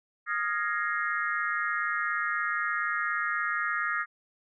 sine tone cluster, 1238 / 1395 / 1671 / 1865 / 2117 Hz, D#6 / F6 / G#6 / A#6 / C7, -9 / -2 / +10 / 0 / +20 cents, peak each -32 / -33 / -33 / -33 / -39 dBFS, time 0.26-4.06 s, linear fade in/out 50 ms, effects none

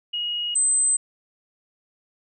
sine tone pair in turn, 2887 / 8166 Hz, F#7 / C9, -43 / -43 cents, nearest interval octave + tritone, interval 1800 cents, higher second, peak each -24 / -17 dBFS, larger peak second, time 0.13-0.55 / 0.55-0.97 s, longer neither, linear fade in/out 10 ms, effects none

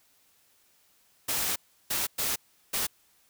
white noise bursts at uneven times, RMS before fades -29 dBFS, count 4, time 1.28-1.56 / 1.9-2.07 / 2.18-2.36 / 2.73-2.87 s, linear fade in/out 10 ms, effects white hiss -65 dBFS RMS until 3.29 s

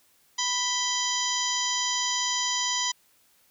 harmonic tone with a mistuned harmonic, 987.8 Hz, B5, in tune, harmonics 1 / 2 / 3 / 4 / 5 / 6 / 7, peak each -32 / -34 / -31 / -35 / -33 / -31 / -33 dBFS, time 0.38-2.92 s, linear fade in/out 10 ms, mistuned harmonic 3, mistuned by +99 cents, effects white hiss -63 dBFS RMS until 3.5 s

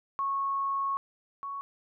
sine tone pair in turn, 1100 / 1112.8 Hz, C#6 / C#6, -14 / +6 cents, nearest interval unison, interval 20 cents, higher second, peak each -27 / -34 dBFS, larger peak first, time 0.19-0.97 / 1.43-1.61 s, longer first, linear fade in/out 0 ms, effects none

